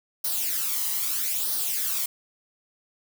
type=noise with flanger; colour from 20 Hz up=blue; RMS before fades=-27 dBFS; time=0.24-2.06 s; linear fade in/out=5 ms; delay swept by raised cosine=0.2 to 1.01 ms; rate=0.78 Hz; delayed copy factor=+0.65; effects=none